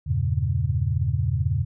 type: chord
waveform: sine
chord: E diminished seventh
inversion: none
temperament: equal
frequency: 82.41 / 98 / 116.54 / 138.59 Hz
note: E2 / G2 / Bb2 / Db3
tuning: 0 / 0 / 0 / 0 cents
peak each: -26 dBFS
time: 0.06-1.65 s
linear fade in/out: 20 ms
effects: none